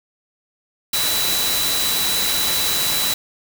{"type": "tone in noise", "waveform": "sine", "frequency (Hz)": 3951, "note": "B7", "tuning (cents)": 0, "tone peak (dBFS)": -22, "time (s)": [0.93, 3.14], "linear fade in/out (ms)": 5, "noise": "white", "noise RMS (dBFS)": -21, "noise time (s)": [0.93, 3.14], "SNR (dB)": -4, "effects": []}